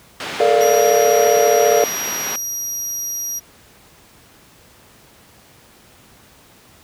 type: band-pass noise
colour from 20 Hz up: white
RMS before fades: -28 dBFS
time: 0.2-2.36 s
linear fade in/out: 2 ms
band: 150 to 3000 Hz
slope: 12 dB/octave
type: chord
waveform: triangle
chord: Bb major seventh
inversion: third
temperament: equal with one note detuned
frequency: 431.4 / 466.2 / 587.3 / 698.5 Hz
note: A4 / Bb4 / D5 / F5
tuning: -34 / 0 / 0 / 0 cents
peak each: -15 dBFS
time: 0.4-1.84 s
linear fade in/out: 2 ms
type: tone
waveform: 35% pulse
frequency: 5740 Hz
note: F8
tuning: 47 cents sharp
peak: -20 dBFS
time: 0.6-3.4 s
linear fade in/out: 20 ms
effects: pink hiss -48 dBFS RMS until 6.83 s + high-pass 60 Hz 12 dB/octave